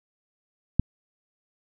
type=click; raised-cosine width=5 ms; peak=-6 dBFS; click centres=0.796 s; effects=none